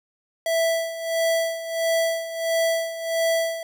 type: tone with tremolo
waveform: square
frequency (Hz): 659.3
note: E5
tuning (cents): 0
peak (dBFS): -19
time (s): 0.46-3.63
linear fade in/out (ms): 2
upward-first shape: sine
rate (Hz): 1.5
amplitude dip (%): 75
effects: none